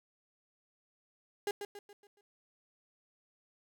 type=tone with echo; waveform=35% pulse; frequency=407.8 Hz; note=G#4; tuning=32 cents flat; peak=-30 dBFS; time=1.47-1.51 s; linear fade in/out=2 ms; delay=140 ms; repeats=5; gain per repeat=-7 dB; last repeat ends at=2.21 s; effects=none